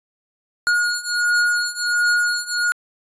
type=beating tone pair; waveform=square; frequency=1438 / 1439.4 Hz; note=F#6 / F#6; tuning=-50 / -48 cents; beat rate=1.4 Hz; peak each=-22 / -20 dBFS; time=0.67-2.72 s; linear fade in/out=0 ms; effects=resampled to 22050 Hz